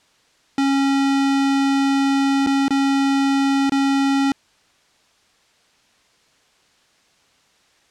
square tone with dropouts, 274.5 Hz, C#4, 17 cents flat, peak -16 dBFS, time 0.58-4.32 s, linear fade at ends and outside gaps 2 ms, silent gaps 2.464-2.47 / 2.682-2.706 / 3.696-3.72 s, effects white hiss -58 dBFS RMS until 7.9 s + low-pass 6000 Hz 12 dB/octave

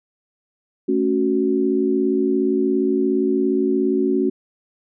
sine chord, F# minor, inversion first, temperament equal, 220 / 277.2 / 370 Hz, A3 / C#4 / F#4, 0 / 0 / 0 cents, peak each -23 / -20 / -19 dBFS, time 0.88-4.3 s, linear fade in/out 10 ms, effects none

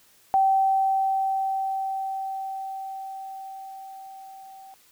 sine tone with level ramp, 773 Hz, G5, 24 cents flat, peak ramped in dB -16 to -43 dBFS, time 0.34-4.74 s, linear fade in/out 0 ms, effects white hiss -58 dBFS RMS until 4.91 s

